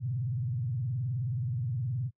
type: tone with vibrato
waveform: sine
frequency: 122.8 Hz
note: B2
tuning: 9 cents flat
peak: -29 dBFS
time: 0-2.11 s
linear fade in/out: 50 ms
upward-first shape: sine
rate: 19 Hz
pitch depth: 250 cents each way
effects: noise-tail reverb RT60 0.1 s tail -24 dB re dry